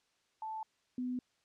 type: tone pair in turn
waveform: sine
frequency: 877 / 250.4 Hz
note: A5 / B3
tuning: -6 / +24 cents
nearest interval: octave + minor seventh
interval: 2170 cents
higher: first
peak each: -38 / -34 dBFS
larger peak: second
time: 0.42-0.63 / 0.98-1.19 s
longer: neither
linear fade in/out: 2 ms
effects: white hiss -75 dBFS RMS until 1.44 s + low-pass 6000 Hz 12 dB/octave